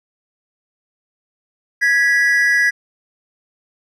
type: tone pair together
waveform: triangle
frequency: 1661.7 / 1954 Hz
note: G#6 / B6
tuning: +1 / -19 cents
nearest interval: minor third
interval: 280 cents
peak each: -13 / -13 dBFS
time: 1.81-2.71 s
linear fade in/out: 20 ms
effects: resampled to 32000 Hz